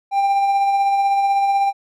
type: tone with tremolo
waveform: triangle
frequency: 793 Hz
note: G5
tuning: 20 cents sharp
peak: -11 dBFS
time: 0.11-1.73 s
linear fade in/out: 50 ms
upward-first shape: sine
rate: 16 Hz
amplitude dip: 30%
effects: none